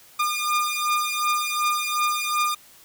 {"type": "beating tone pair", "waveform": "sawtooth", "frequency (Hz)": [1209, 1211.7], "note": ["D6", "D#6"], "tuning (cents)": [50, -46], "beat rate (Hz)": 2.7, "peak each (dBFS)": -21, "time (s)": [0.19, 2.55], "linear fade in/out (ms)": 10, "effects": ["white hiss -51 dBFS RMS until 2.84 s"]}